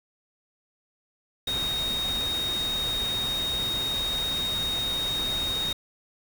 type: tone in noise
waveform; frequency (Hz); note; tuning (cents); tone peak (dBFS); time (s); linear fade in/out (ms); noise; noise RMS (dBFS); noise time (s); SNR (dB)
sine; 3729; A#7; 0; -26; 1.47-5.73; 5; pink; -35; 1.47-5.73; +6
effects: none